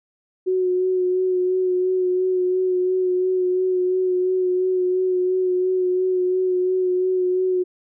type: tone with vibrato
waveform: sine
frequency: 367.9 Hz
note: F#4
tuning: 10 cents flat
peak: -17 dBFS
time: 0.46-7.64 s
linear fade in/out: 20 ms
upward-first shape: sine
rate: 2.9 Hz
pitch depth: 22 cents each way
effects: none